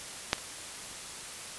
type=clicks; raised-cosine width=0.2 ms; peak=-6 / -27 dBFS; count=2; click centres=0.331 / 0.382 s; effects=white hiss -42 dBFS RMS until 1.58 s + resampled to 24000 Hz